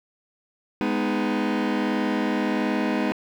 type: chord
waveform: sawtooth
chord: G# minor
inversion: none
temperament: just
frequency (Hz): 207.7 / 249.2 / 311.5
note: G#3 / B3 / D#4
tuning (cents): 0 / +16 / +2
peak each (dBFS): -22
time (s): 0.81-3.12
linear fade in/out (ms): 0
effects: low-pass 3000 Hz 12 dB/octave + 9-bit